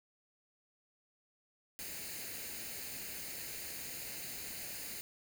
white noise with comb filter, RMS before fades -44 dBFS, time 1.79-5.01 s, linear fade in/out 0 ms, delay 0.44 ms, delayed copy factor +0.6, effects none

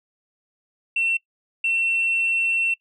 sine tone bursts at uneven times, 2704 Hz, E7, 43 cents sharp, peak -18 dBFS, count 2, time 0.96-1.17 / 1.64-2.74 s, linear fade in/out 5 ms, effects noise-tail reverb RT60 0.1 s tail -22 dB re dry + tanh soft clip ceiling -15 dBFS

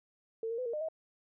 sine tone with pitch steps, 450.3 / 461.2 / 505 / 466.4 / 606 / 638 Hz, A4 / A#4 / B4 / A#4 / D#5 / D#5, +40 / -19 / +39 / +1 / -46 / +43 cents, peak -33 dBFS, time 0.43-0.886 s, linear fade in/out 2 ms, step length 76 ms, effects none

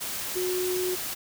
sine tone in noise, 365.2 Hz, F#4, 23 cents flat, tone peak -26 dBFS, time 0.35-0.96 s, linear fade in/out 20 ms, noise white, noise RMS -33 dBFS, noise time 0-1.15 s, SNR +4 dB, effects none

